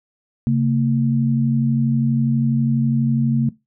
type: tone pair together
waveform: sine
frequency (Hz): 135.67 / 227.9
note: C#3 / A#3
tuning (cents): -37 / -39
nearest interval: major sixth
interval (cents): 898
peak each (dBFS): -17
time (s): 0.47-3.49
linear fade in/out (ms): 0
effects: noise-tail reverb RT60 0.2 s tail -19 dB re dry